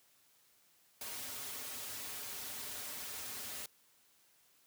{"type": "noise with comb filter", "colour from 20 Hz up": "white", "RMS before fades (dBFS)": -44, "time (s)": [1.01, 3.66], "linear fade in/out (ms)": 2, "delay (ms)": 5.9, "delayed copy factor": -0.8, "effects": ["white hiss -69 dBFS RMS until 4.66 s", "high-pass 80 Hz 12 dB/octave"]}